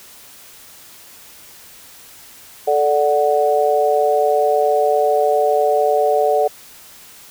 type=chord; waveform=sine; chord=D major; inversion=second; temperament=equal with one note detuned; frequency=437.7 / 587.3 / 740 Hz; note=A4 / D5 / F#5; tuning=-9 / 0 / 0 cents; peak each=-17 dBFS; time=2.67-6.48 s; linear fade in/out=10 ms; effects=white hiss -42 dBFS RMS until 7.3 s